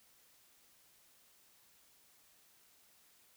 silence, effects white hiss -67 dBFS RMS until 3.36 s

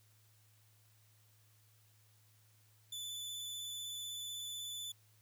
sawtooth tone with vibrato, 3493 Hz, A7, 13 cents flat, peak -39 dBFS, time 2.92-4.92 s, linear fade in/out 5 ms, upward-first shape sine, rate 16 Hz, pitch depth 16 cents each way, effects added 107 Hz sine -67 dBFS peak until 5.21 s + white hiss -71 dBFS RMS until 5.21 s

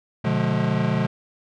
square chord, B diminished seventh, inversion none, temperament just, 123.47 / 148.16 / 177.8 / 213.4 Hz, B2 / D3 / F3 / Ab3, 0 / +16 / +31 / +47 cents, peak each -26 dBFS, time 0.24-1.07 s, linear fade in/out 10 ms, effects low-pass 3000 Hz 12 dB/octave

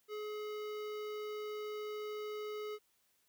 square tone with notch filter, 423.2 Hz, G#4, 33 cents sharp, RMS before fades -42 dBFS, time 0.08-2.79 s, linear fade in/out 50 ms, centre 9100 Hz, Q 0.59, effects white hiss -75 dBFS RMS until 3.28 s

